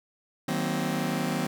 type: chord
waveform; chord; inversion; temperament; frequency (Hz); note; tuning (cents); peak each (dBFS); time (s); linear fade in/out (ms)
sawtooth; C half-diminished seventh; first; just; 156.98 / 188.37 / 235.5 / 261.6; Eb3 / Gb3 / Bb3 / C4; +16 / +31 / +18 / 0; -28; 0.48-1.47; 5
effects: 10-bit